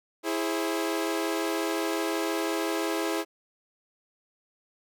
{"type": "chord", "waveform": "sawtooth", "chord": "E augmented", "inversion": "none", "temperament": "equal with one note detuned", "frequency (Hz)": [329.6, 415.3, 532.7], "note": ["E4", "G#4", "B#4"], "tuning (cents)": [0, 0, 31], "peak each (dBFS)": [-25, -28, -31], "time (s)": [0.23, 3.25], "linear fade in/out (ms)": 50, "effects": []}